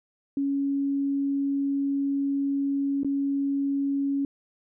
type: tone with dropouts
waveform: sine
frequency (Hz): 278.3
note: C#4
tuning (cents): +7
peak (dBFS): -23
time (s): 0.37-4.25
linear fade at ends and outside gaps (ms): 2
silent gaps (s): 3.033-3.046
effects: none